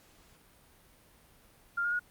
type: tone with pitch steps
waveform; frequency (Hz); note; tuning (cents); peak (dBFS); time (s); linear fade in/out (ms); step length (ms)
sine; 1396.9 / 1422.1 / 1447.8; F6 / F6 / F#6; 0 / +31 / -38; -28; 1.77-1.995; 10; 75
effects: pink hiss -61 dBFS RMS until 2.1 s + Opus 48 kbps